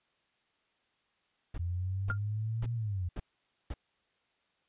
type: noise bursts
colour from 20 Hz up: brown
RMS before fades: -37 dBFS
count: 5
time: 1.54-3.74 s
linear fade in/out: 5 ms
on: 40 ms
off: 500 ms
type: linear two-way sweep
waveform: sine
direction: up then down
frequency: 84.7 to 118.3 to 84.7 Hz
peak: -31 dBFS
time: 1.59-3.09 s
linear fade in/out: 10 ms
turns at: 2.74 s
type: tone with exponential decay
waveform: sine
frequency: 1402 Hz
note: F6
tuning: 6 cents sharp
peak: -26 dBFS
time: 2.1-2.18 s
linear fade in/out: 1 ms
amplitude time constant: 17 ms
effects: white hiss -74 dBFS RMS until 4.68 s + resampled to 8000 Hz